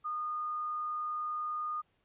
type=tone; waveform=sine; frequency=1225 Hz; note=D#6; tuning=27 cents flat; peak=-33 dBFS; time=0.04-1.82 s; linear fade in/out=20 ms; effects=pink hiss -74 dBFS RMS until 2.04 s + resampled to 8000 Hz